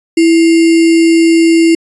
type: tone with sample-and-hold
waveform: sine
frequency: 330 Hz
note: E4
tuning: 2 cents sharp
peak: -4 dBFS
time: 0.17-1.75 s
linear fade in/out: 5 ms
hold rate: 2450 Hz
effects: resampled to 24000 Hz